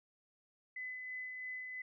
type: tone with tremolo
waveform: sine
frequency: 2014 Hz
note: B6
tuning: 33 cents sharp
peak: -40 dBFS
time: 0.76-1.82 s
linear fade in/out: 5 ms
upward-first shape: sine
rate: 3 Hz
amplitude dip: 30%
effects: none